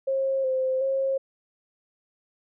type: tone with pitch steps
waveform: sine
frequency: 537 / 521 / 538 Hz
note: C5 / C5 / C5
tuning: +45 / -7 / +48 cents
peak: -22 dBFS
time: 0.07-1.18 s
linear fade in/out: 10 ms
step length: 370 ms
effects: none